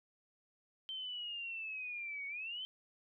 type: linear two-way sweep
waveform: sine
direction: down then up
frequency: 3122 to 2217 to 3122 Hz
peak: -40 dBFS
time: 0.89-2.65 s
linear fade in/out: 0 ms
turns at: 2.27 s
effects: none